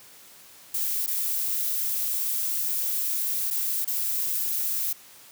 violet noise with dropouts, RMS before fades -27 dBFS, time 0.74-4.93 s, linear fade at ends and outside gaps 5 ms, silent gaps 1.064-1.076 / 3.504-3.508 / 3.847-3.875 s, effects white hiss -50 dBFS RMS until 5.31 s + high-pass 80 Hz 12 dB/octave

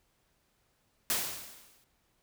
white noise with exponential decay, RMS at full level -28 dBFS, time 1.1-1.84 s, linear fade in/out 0 ms, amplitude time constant 160 ms, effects pink hiss -73 dBFS RMS until 2.22 s

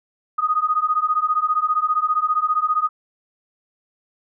sine beating tone pair, 1237 / 1252 Hz, D#6 / D#6, -10 / +10 cents, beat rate 15 Hz, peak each -20 dBFS, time 0.38-2.89 s, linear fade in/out 10 ms, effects none

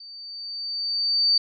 sine tone with level ramp, 4598 Hz, D8, 37 cents flat, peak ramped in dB -40 to -15 dBFS, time 0-1.38 s, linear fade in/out 5 ms, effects none

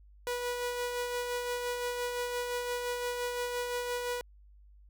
sawtooth tone with tremolo, 488.3 Hz, B4, 20 cents flat, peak -27 dBFS, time 0.27-4.21 s, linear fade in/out 0 ms, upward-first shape sine, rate 5.8 Hz, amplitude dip 35%, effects added 50 Hz sine -54 dBFS peak until 4.89 s

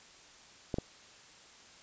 clicks, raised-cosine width 2 ms, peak -19 dBFS, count 2, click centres 0.742 / 0.785 s, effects white hiss -56 dBFS RMS until 1.82 s + resampled to 16000 Hz

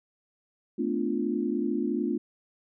sine chord, B half-diminished seventh, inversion third, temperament equal with one note detuned, 220 / 250.8 / 293.7 / 349.2 Hz, A3 / B3 / D4 / F4, 0 / +27 / 0 / 0 cents, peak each -31 dBFS, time 0.78-2.18 s, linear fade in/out 10 ms, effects none

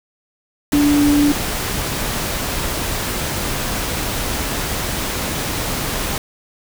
sine tone in noise, 290.8 Hz, D4, 17 cents flat, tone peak -11 dBFS, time 0.73-1.32 s, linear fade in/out 2 ms, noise pink, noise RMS -22 dBFS, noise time 0.72-6.18 s, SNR +8 dB, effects none

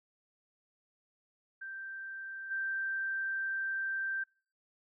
sine tone with level steps, 1568 Hz, G6, in tune, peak -40 / -32 dBFS, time 1.61-4.24 s, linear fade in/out 10 ms, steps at 2.5 s, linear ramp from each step 20 ms, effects noise-tail reverb RT60 0.4 s tail -25 dB re dry

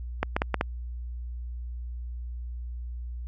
clicks, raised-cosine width 0.5 ms, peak -9 dBFS, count 5, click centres 0.23 / 0.365 / 0.419 / 0.543 / 0.611 s, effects added 60 Hz sine -33 dBFS peak until 3.27 s

